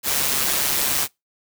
white noise with amplitude modulation, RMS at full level -19 dBFS, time 0.03-1.08 s, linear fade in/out 50 ms, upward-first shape sine, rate 139 Hz, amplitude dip 50%, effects noise-tail reverb RT60 0.2 s tail -25 dB re dry

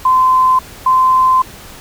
sine tone pair in turn, 1030 / 1033.9 Hz, C6 / C6, -28 / -21 cents, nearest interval unison, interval 7 cents, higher second, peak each -7 dBFS, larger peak neither, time 0.05-0.59 / 0.86-1.42 s, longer second, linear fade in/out 5 ms, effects pink hiss -35 dBFS RMS until 1.8 s

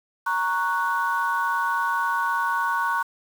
sine chord, F# major, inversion first, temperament equal, 932.3 / 1108.7 / 1480 Hz, A#5 / C#6 / F#6, 0 / 0 / 0 cents, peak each -25 dBFS, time 0.26-3.03 s, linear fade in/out 10 ms, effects tanh soft clip ceiling -13 dBFS + 7-bit

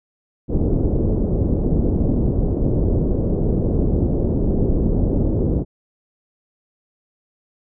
pink low-pass noise, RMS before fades -18 dBFS, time 0.48-5.65 s, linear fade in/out 50 ms, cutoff 460 Hz, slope 24 dB/octave, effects none

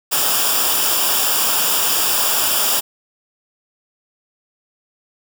white noise with comb filter, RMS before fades -17 dBFS, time 0.11-2.81 s, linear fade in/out 20 ms, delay 0.48 ms, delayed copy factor -0.7, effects none

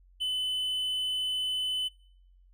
triangle tone, 3018 Hz, F#7, 34 cents sharp, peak -26 dBFS, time 0.2-1.89 s, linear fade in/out 20 ms, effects noise-tail reverb RT60 0.7 s tail -25 dB re dry + added 45 Hz sine -56 dBFS peak until 2.53 s

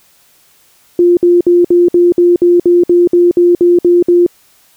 sine tone bursts, 350 Hz, F4, 4 cents sharp, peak -4 dBFS, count 14, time 0.99-4.264 s, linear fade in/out 2 ms, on 180 ms, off 58 ms, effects white hiss -49 dBFS RMS until 4.76 s

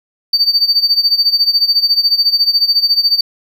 triangle tone with tremolo, 4600 Hz, D8, 37 cents flat, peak -4 dBFS, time 0.33-3.21 s, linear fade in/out 5 ms, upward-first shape sine, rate 14 Hz, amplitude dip 85%, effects tanh soft clip ceiling -3 dBFS

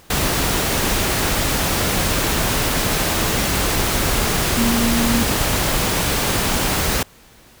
sine tone in noise, 233 Hz, A#3, 1 cent flat, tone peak -17 dBFS, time 4.57-5.23 s, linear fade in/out 5 ms, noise pink, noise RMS -19 dBFS, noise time 0.1-7.03 s, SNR -1 dB, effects pink hiss -48 dBFS RMS until 7.6 s

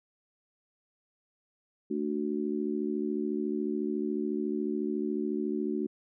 harmonic tone, 74 Hz, D2, 14 cents sharp, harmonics 3 / 4 / 5, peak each -33 / -33 / -33 dBFS, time 1.9-5.87 s, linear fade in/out 10 ms, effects none

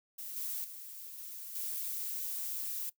violet noise with level steps, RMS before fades -43 / -38 / -47 / -45 / -38 dBFS, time 0.18-2.9 s, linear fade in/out 10 ms, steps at 0.36 / 0.64 / 1.18 / 1.55 s, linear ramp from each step 5 ms, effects noise-tail reverb RT60 0.1 s tail -19 dB re dry

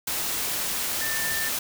sine tone in noise, 1785 Hz, A6, 24 cents sharp, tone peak -29 dBFS, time 1.01-1.49 s, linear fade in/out 5 ms, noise white, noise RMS -28 dBFS, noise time 0.07-1.59 s, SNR -4 dB, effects none

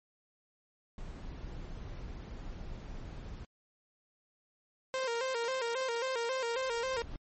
brown noise, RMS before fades -43 dBFS, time 0.98-3.45 s, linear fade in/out 2 ms
sawtooth tone with vibrato, 493.9 Hz, B4, in tune, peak -28 dBFS, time 4.94-7.02 s, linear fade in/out 0 ms, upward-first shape square, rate 3.7 Hz, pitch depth 100 cents each way
brown noise with exponential growth, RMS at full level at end -40 dBFS, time 6.37-7.16 s, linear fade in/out 2 ms, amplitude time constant 170 ms
effects low-pass 8000 Hz 12 dB/octave + MP3 32 kbps

